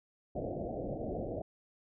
white low-pass noise, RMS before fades -38 dBFS, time 0.35-1.42 s, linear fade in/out 5 ms, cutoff 720 Hz, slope 96 dB/octave, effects none

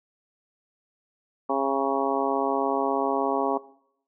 harmonic tone with a mistuned harmonic, 136.5 Hz, C#3, 26 cents flat, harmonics 2 / 3 / 4 / 5 / 6 / 7 / 8, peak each -30 / -30 / -30 / -30 / -30 / -30 / -30 dBFS, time 1.49-3.58 s, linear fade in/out 10 ms, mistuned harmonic 8, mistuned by +31 cents, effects noise-tail reverb RT60 0.7 s tail -19 dB re dry

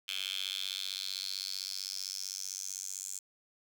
10% pulse tone with high-pass filter sweep, 95.6 Hz, G2, 43 cents flat, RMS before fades -39 dBFS, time 0.08-3.19 s, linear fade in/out 5 ms, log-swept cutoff 3000 to 7200 Hz, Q 5.1, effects none

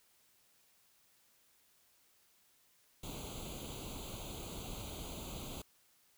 pink noise with comb filter, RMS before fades -45 dBFS, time 3.03-5.62 s, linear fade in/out 5 ms, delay 0.28 ms, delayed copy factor +0.95, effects white hiss -70 dBFS RMS until 6.17 s

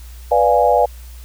sine chord, B diminished seventh, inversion none, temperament equal, 493.9 / 587.3 / 698.5 / 830.6 Hz, B4 / D5 / F5 / Ab5, 0 / 0 / 0 / 0 cents, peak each -16 dBFS, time 0.31-0.86 s, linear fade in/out 10 ms, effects added 60 Hz sine -33 dBFS peak until 1.24 s + white hiss -46 dBFS RMS until 1.24 s

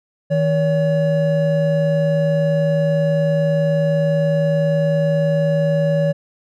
triangle tone pair together, 159.1 / 567 Hz, D#3 / C#5, +39 / +39 cents, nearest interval octave + minor seventh, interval 2200 cents, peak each -15 dBFS, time 0.3-6.13 s, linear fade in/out 20 ms, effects none

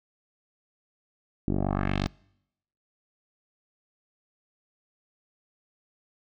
10% pulse tone with low-pass filter sweep, 48.33 Hz, G1, 24 cents flat, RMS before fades -27 dBFS, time 1.48-2.07 s, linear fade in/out 0 ms, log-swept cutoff 320 to 5200 Hz, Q 1.9, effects noise-tail reverb RT60 0.8 s tail -25 dB re dry

